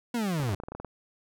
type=linear sweep; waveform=40% pulse; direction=down; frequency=246.9 to 88.8 Hz; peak=-26 dBFS; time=0.14-0.55 s; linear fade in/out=5 ms
type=clicks; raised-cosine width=1 ms; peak=-24 dBFS; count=11; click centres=0.4 / 0.434 / 0.492 / 0.537 / 0.601 / 0.636 / 0.685 / 0.72 / 0.75 / 0.8 / 0.847 s
effects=none